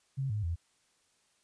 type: tone with pitch steps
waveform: sine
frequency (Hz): 135.1 / 105.4 / 84.1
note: C#3 / G#2 / E2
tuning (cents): -44 / +26 / +35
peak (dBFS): -30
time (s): 0.17-0.56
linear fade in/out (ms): 20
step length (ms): 130
effects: white hiss -71 dBFS RMS until 1.43 s + resampled to 22050 Hz